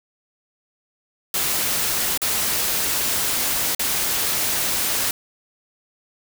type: noise with dropouts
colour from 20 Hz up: white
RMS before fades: -22 dBFS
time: 1.34-5.11 s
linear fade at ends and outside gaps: 2 ms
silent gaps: 2.176-2.217 / 3.749-3.794 s
effects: none